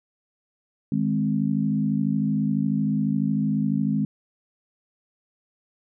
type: chord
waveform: sine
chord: Ab major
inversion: second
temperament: equal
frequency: 155.56 / 207.7 / 261.6 Hz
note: Eb3 / Ab3 / C4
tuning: 0 / 0 / 0 cents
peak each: -26 / -23 / -26 dBFS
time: 0.92-4.05 s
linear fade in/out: 2 ms
effects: none